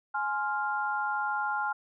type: chord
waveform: sine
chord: F minor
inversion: first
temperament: just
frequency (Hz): 838.1 / 1047.7 / 1396.9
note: Ab5 / C6 / F6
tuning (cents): +16 / +2 / 0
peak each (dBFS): -31 / -36 / -31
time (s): 0.14-1.73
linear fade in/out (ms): 10
effects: none